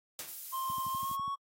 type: noise with exponential decay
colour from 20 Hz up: white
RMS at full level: -37 dBFS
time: 0.19-0.45 s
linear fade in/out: 1 ms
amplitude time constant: 56 ms
type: noise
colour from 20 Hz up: violet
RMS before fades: -42 dBFS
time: 0.27-1.16 s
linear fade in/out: 10 ms
type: tone with pitch glide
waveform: triangle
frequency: 1054 to 1110.9 Hz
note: C6 to C#6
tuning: +12 to +3 cents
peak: -31 dBFS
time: 0.52-1.36 s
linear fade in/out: 20 ms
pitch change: +91 cents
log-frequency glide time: 0.91-1.25 s
type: click train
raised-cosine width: 5 ms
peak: -35 dBFS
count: 8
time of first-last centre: 0.7-1.279 s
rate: 12.1 Hz
effects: high-pass 100 Hz 12 dB/octave + AAC 48 kbps